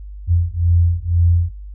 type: beating tone pair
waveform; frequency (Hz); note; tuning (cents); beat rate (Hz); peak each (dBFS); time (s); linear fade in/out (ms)
sine; 85 / 87; F2 / F2; -46 / -6; 2; -15; 0.27-1.52; 50
effects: added 50 Hz sine -30 dBFS peak until 1.74 s